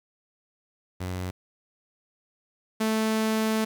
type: tone pair in turn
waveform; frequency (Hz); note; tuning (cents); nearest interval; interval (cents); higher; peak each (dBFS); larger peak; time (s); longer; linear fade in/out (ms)
sawtooth; 91.5 / 219.5; F#2 / A3; -19 / -4; octave + minor third; 1515; second; -26 / -19; second; 1-1.31 / 2.8-3.65; second; 10
effects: 9-bit